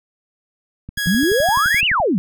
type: click train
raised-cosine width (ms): 5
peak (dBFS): -19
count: 14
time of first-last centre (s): 0.89-2.001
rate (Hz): 11.7
type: tone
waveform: sawtooth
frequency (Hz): 1661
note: G#6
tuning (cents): 0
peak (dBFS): -16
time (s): 0.97-1.81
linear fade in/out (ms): 10
type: exponential two-way sweep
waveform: sine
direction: up then down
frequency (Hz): 165.7 to 3041 to 165.7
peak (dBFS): -14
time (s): 1.07-2.18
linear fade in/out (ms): 0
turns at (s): 1.86
effects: none